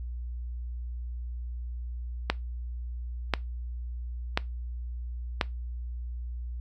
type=click train; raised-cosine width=0.3 ms; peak=-7 dBFS; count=4; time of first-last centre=2.3-5.412 s; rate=0.964 Hz; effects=noise-tail reverb RT60 0.2 s tail -21 dB re dry + added 60 Hz sine -33 dBFS peak until 6.6 s